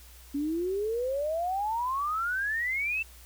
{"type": "exponential sweep", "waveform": "sine", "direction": "up", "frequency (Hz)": [277.2, 2694], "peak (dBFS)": -27, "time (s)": [0.34, 3.03], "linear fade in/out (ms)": 10, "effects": ["added 60 Hz sine -50 dBFS peak until 3.25 s", "white hiss -54 dBFS RMS until 3.25 s"]}